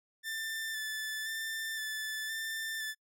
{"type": "tone with vibrato", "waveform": "sawtooth", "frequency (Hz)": 1766, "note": "A6", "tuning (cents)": 6, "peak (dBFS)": -32, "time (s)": [0.23, 2.95], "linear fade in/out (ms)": 50, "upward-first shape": "square", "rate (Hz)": 0.97, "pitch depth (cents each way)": 17, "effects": ["noise-tail reverb RT60 0.1 s tail -26 dB re dry"]}